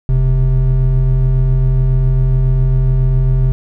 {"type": "tone pair together", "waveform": "triangle", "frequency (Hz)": [40.9, 130], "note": ["E1", "C3"], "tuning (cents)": [-13, -11], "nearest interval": "octave + minor sixth", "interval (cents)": 2002, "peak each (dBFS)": -10, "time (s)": [0.09, 3.52], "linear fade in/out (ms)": 0, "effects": []}